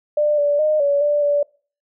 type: tone with pitch steps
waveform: sine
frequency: 596 / 580 / 613 / 569 / 587 / 579 Hz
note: D5 / D5 / D#5 / C#5 / D5 / D5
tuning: +25 / -22 / -26 / +45 / -1 / -25 cents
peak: -14 dBFS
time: 0.17-1.43 s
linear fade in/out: 5 ms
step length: 210 ms
effects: noise-tail reverb RT60 0.4 s tail -24 dB re dry